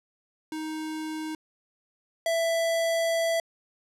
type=tone pair in turn; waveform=square; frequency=312.9 / 663 Hz; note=D#4 / E5; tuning=+10 / +10 cents; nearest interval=octave + minor second; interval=1300 cents; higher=second; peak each=-32 / -24 dBFS; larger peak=second; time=0.52-1.35 / 2.26-3.4 s; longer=second; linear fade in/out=2 ms; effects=low-pass 12000 Hz 12 dB/octave